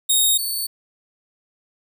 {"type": "tone pair in turn", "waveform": "10% pulse", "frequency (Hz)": [3729, 4469], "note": ["A#7", "C#8"], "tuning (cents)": [0, 13], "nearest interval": "minor third", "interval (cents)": 313, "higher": "second", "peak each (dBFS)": [-7, -16], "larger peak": "first", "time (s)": [[0.09, 0.38], [0.38, 0.67]], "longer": "neither", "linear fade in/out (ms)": 10, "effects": []}